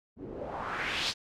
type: noise with low-pass filter sweep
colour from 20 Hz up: white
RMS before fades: -35 dBFS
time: 0.16-1.14 s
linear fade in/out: 50 ms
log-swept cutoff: 250 to 5000 Hz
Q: 2.3
effects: none